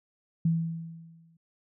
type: tone with exponential decay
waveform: sine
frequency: 164.81 Hz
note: E3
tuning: in tune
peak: -20 dBFS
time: 0.45-1.37 s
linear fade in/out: 5 ms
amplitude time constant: 200 ms
effects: none